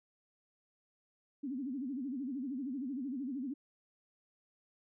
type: tone with vibrato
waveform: sine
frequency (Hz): 265.1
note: C4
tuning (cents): +23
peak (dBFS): -36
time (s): 1.43-3.54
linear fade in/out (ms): 10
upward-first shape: sine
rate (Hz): 13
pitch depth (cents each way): 170
effects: none